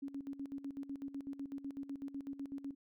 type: tone with tremolo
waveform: sine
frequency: 277.2 Hz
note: C#4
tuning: in tune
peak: -39 dBFS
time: 0.02-2.75 s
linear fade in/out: 10 ms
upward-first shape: square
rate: 8 Hz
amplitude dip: 75%
effects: none